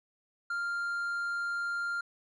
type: tone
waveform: triangle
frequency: 1396 Hz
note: F6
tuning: 1 cent flat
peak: -29 dBFS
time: 0.5-2.01 s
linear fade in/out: 5 ms
effects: resampled to 24000 Hz